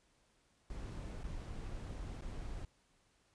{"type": "noise with dropouts", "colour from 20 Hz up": "brown", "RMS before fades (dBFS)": -44, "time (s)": [0.7, 2.65], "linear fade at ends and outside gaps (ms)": 2, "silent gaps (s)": [[1.234, 1.24], [2.21, 2.22]], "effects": ["pink hiss -73 dBFS RMS until 3.34 s", "resampled to 22050 Hz"]}